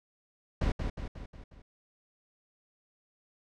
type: noise with echo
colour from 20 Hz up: brown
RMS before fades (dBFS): -28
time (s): 0.61-0.72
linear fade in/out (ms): 5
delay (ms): 180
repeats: 5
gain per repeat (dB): -5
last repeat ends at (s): 1.62
effects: low-pass 5000 Hz 12 dB/octave